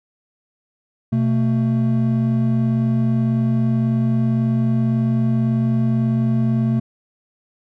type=tone pair together; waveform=triangle; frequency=125.4 / 223.6 Hz; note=B2 / A3; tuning=+27 / +28 cents; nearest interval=minor seventh; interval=1001 cents; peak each=-16 dBFS; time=1.12-6.8 s; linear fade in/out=10 ms; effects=none